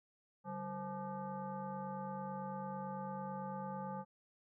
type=tone with frequency modulation; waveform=sine; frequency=527 Hz; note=C5; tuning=12 cents sharp; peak=-40 dBFS; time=0.44-4.05 s; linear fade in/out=50 ms; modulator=335 Hz; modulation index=1.7; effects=none